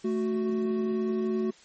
triangle tone pair together, 220 / 370 Hz, A3 / F#4, 0 / 0 cents, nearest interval major sixth, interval 900 cents, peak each -26 dBFS, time 0.04-1.51 s, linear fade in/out 10 ms, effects white hiss -55 dBFS RMS until 1.64 s + MP3 32 kbps

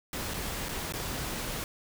pink noise with dropouts, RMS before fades -35 dBFS, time 0.13-1.64 s, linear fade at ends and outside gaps 1 ms, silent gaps 0.337-0.341 / 0.686-0.691 / 0.923-0.937 s, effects none

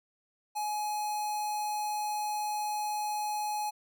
square tone with notch filter, 842 Hz, G#5, 24 cents sharp, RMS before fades -33 dBFS, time 0.55-3.71 s, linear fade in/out 20 ms, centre 2100 Hz, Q 1.3, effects none

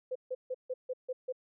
sine tone bursts, 510 Hz, C5, 44 cents flat, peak -32 dBFS, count 7, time 0.11-1.325 s, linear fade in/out 10 ms, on 45 ms, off 150 ms, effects none

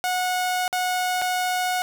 sawtooth tone with dropouts, 731 Hz, F#5, 21 cents flat, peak -18 dBFS, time 0.04-1.82 s, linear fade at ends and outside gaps 0 ms, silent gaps 0.679-0.728 / 1.216-1.22 s, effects none

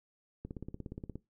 click train, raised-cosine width 3 ms, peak -28 dBFS, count 13, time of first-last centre 0.45-1.156 s, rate 17 Hz, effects noise-tail reverb RT60 0.2 s tail -19 dB re dry

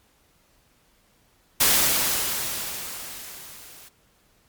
white noise with level ramp, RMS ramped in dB -17 to -47 dBFS, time 1.6-3.89 s, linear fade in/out 10 ms, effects pink hiss -62 dBFS RMS until 4.48 s + MP3 96 kbps

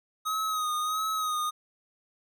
square tone with vibrato, 1258 Hz, D#6, 19 cents sharp, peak -28 dBFS, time 0.25-1.51 s, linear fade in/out 20 ms, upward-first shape sine, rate 1.5 Hz, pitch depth 42 cents each way, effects none

